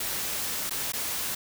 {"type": "noise with dropouts", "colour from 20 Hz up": "white", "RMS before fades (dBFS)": -31, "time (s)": [0, 1.35], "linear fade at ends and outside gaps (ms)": 5, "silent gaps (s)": [[0.696, 0.707], [0.922, 0.934]], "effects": []}